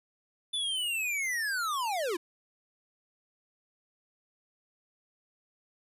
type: linear sweep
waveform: square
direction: down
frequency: 3520 to 316.4 Hz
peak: -30 dBFS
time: 0.53-2.17 s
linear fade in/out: 10 ms
effects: resampled to 32000 Hz